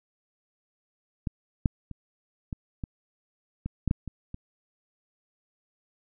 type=clicks; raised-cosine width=5 ms; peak=-16 / -9 / -26 / -20 / -20 / -19 / -12 / -11 / -23 / -24 dBFS; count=10; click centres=1.272 / 1.658 / 1.913 / 2.528 / 2.838 / 3.66 / 3.877 / 3.911 / 4.077 / 4.344 s; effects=none